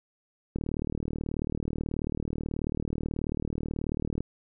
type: click train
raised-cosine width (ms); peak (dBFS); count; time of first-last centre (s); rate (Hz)
3; -18; 141; 0.56-4.206; 38.4
effects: none